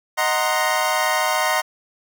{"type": "chord", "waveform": "25% pulse", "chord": "C half-diminished seventh", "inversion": "first", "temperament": "equal", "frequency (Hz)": [622.3, 740, 932.3, 1046.5], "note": ["Eb5", "Gb5", "Bb5", "C6"], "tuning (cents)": [0, 0, 0, 0], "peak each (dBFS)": -20, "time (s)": [0.17, 1.62], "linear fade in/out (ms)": 20, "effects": []}